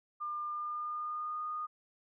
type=tone with pitch glide; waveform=sine; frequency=1200 to 1228.8 Hz; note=D6 to D#6; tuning=+37 to -22 cents; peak=-35 dBFS; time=0.2-1.67 s; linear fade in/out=20 ms; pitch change=+41 cents; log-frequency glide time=0.47-1.42 s; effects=none